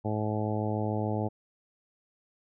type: harmonic tone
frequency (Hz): 106.9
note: A2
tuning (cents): -49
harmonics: 1 / 2 / 3 / 4 / 5 / 6 / 7 / 8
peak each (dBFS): -31 / -34 / -36 / -37 / -38 / -39 / -39 / -40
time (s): 0.04-1.29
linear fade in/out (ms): 20
effects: none